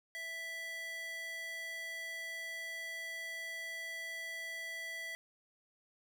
square tone with high-pass filter, 659.3 Hz, E5, in tune, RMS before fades -43 dBFS, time 0.15-5.15 s, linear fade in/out 0 ms, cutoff 1600 Hz, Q 6.3, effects none

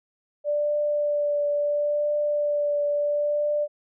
sine tone with vibrato, 587 Hz, D5, 1 cent flat, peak -21 dBFS, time 0.44-3.68 s, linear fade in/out 50 ms, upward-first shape triangle, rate 0.73 Hz, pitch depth 16 cents each way, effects none

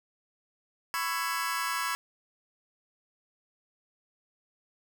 sawtooth chord, C# minor seventh, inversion third, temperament just, 997.9 / 1108.7 / 1330.5 / 1663.1 Hz, B5 / C#6 / E6 / G#6, +18 / 0 / +16 / +2 cents, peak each -31 dBFS, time 0.94-1.95 s, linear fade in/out 0 ms, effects none

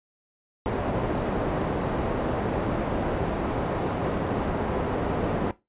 white low-pass noise, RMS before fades -27 dBFS, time 0.66-5.51 s, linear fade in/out 0 ms, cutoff 600 Hz, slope 12 dB/octave, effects noise-tail reverb RT60 0.2 s tail -17 dB re dry + resampled to 8000 Hz

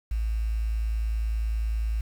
sine tone with quantisation, 55 Hz, A1, in tune, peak -24 dBFS, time 0.11-2.01 s, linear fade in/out 5 ms, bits 8, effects none

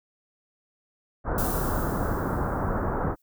pink low-pass noise, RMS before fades -27 dBFS, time 1.24-3.16 s, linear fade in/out 50 ms, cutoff 1500 Hz, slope 48 dB/octave
violet noise with exponential decay, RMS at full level -30 dBFS, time 1.38-3.22 s, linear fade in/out 2 ms, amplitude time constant 400 ms
effects none

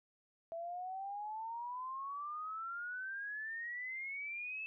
sine exponential sweep, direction up, 659 to 2637 Hz, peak -40 dBFS, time 0.52-4.66 s, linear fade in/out 0 ms, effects none

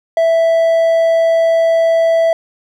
triangle tone, 659.3 Hz, E5, in tune, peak -7 dBFS, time 0.17-2.33 s, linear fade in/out 2 ms, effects none

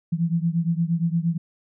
sine beating tone pair, 164.81 / 173.41 Hz, E3 / F3, 0 / -12 cents, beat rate 8.6 Hz, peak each -22 / -24 dBFS, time 0.12-1.38 s, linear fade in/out 10 ms, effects none

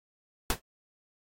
pink noise with exponential decay, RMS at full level -22 dBFS, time 0.5-0.6 s, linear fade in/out 2 ms, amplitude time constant 20 ms, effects AAC 48 kbps

